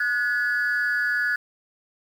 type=tone pair together; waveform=sine; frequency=1461.2 / 1703 Hz; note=F#6 / G#6; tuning=-22 / +43 cents; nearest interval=minor third; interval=265 cents; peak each=-22 dBFS; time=0-1.36 s; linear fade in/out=5 ms; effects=tanh soft clip ceiling -17 dBFS + 8-bit